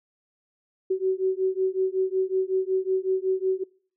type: beating tone pair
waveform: sine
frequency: 375 / 380.4 Hz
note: F#4 / F#4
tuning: +23 / +48 cents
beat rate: 5.4 Hz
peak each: -25 dBFS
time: 0.9-3.64 s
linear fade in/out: 10 ms
effects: noise-tail reverb RT60 0.5 s tail -25 dB re dry